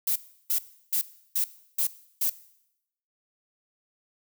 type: noise bursts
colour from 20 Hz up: violet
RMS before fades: -25 dBFS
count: 6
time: 0.07-2.298 s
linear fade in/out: 5 ms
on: 88 ms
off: 340 ms
effects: noise-tail reverb RT60 0.8 s tail -18 dB re dry